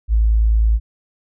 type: tone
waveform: sine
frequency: 54.8 Hz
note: A1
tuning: 6 cents flat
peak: -11 dBFS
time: 0.08-0.8 s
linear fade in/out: 50 ms
effects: none